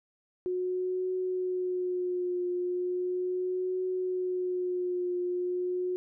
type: tone with vibrato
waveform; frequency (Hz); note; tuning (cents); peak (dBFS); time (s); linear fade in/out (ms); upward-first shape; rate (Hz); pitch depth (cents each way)
sine; 363.2; F#4; -32; -28; 0.46-5.96; 0; triangle; 0.37; 33
effects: none